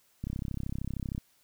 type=click train; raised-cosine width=5 ms; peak=-22 dBFS; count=32; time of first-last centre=0.24-1.179 s; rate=33 Hz; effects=white hiss -67 dBFS RMS until 1.43 s